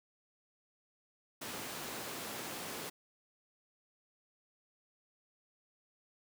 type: high-pass noise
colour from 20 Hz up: pink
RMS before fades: -43 dBFS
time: 1.41-2.9 s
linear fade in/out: 10 ms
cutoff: 200 Hz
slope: 12 dB/octave
effects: none